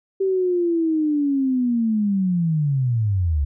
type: linear sweep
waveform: sine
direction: down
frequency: 389.3 to 67.6 Hz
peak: -17 dBFS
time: 0.2-3.45 s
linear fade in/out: 10 ms
effects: none